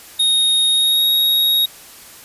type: tone with pitch glide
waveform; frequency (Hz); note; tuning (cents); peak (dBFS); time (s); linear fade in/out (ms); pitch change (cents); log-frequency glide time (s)
square; 3729 to 3772; A#7 to A#7; 0 to +20; -13; 0.19-1.66; 10; +20; 0.69-1.09
effects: white hiss -40 dBFS RMS until 2.24 s + resampled to 32000 Hz